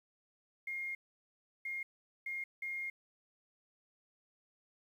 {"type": "tone bursts at uneven times", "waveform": "sine", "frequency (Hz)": 2132, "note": "C7", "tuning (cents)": 32, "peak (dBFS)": -37, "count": 4, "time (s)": [[0.67, 0.95], [1.65, 1.83], [2.26, 2.44], [2.62, 2.9]], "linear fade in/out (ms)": 5, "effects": ["11-bit"]}